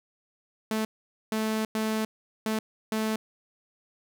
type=tone bursts at uneven times; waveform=sawtooth; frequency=218.5 Hz; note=A3; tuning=12 cents flat; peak=-22 dBFS; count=5; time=0.71-0.85 / 1.32-1.65 / 1.75-2.05 / 2.46-2.59 / 2.92-3.16 s; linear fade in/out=2 ms; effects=none